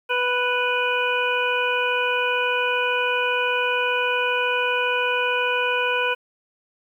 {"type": "harmonic tone", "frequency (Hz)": 493.9, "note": "B4", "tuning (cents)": 0, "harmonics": [1, 2, 3, 5, 6], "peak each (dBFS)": [-25, -26, -25, -25, -30], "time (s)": [0.09, 6.15], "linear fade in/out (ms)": 20, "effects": ["9-bit"]}